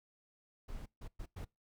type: noise bursts at uneven times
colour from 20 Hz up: brown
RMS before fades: -44 dBFS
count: 4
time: 0.68-0.86 / 1.01-1.08 / 1.19-1.26 / 1.36-1.45 s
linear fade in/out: 10 ms
effects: noise-tail reverb RT60 0.2 s tail -23 dB re dry